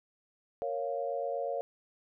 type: chord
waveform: sine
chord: Bb minor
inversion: none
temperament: equal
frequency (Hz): 466.2 / 554.4 / 698.5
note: Bb4 / Db5 / F5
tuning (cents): 0 / 0 / 0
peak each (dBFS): -37 / -34 / -37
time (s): 0.62-1.61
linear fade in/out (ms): 0
effects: none